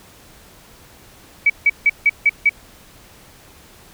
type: tone bursts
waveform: sine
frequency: 2280 Hz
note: C#7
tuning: 48 cents sharp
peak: -9 dBFS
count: 6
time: 1.46-2.494 s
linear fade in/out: 5 ms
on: 39 ms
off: 160 ms
effects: pink hiss -46 dBFS RMS until 3.93 s